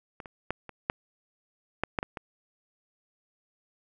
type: clicks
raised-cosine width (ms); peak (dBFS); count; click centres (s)
0.5; -25 / -27 / -14 / -26 / -10 / -11 / -11 / -16 / -21; 9; 0.202 / 0.258 / 0.506 / 0.693 / 0.899 / 1.836 / 1.988 / 2.029 / 2.172
effects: none